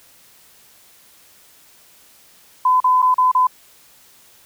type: tone with dropouts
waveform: sine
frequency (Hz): 1012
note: B5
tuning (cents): +42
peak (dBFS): -11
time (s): 2.65-3.47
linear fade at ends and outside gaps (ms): 5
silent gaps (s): 2.803-2.842 / 3.02-3.025 / 3.143-3.181 / 3.316-3.349
effects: white hiss -50 dBFS RMS until 4.45 s